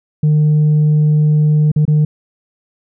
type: tone with dropouts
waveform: sine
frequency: 151.6 Hz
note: D#3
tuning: 45 cents flat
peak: -6 dBFS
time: 0.23-2.05 s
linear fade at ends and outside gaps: 5 ms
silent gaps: 1.717-1.761 / 1.853-1.878 s
effects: tanh soft clip ceiling -7 dBFS